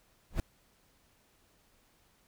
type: noise with exponential growth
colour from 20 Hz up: brown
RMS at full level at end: -23 dBFS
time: 0.3-0.4 s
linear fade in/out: 1 ms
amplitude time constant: 21 ms
effects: pink hiss -68 dBFS RMS until 2.27 s